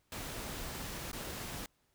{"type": "noise with dropouts", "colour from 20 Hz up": "pink", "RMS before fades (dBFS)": -42, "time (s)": [0.12, 1.66], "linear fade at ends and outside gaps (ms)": 2, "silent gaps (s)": [1.116, 1.13], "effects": ["pink hiss -75 dBFS RMS until 1.94 s"]}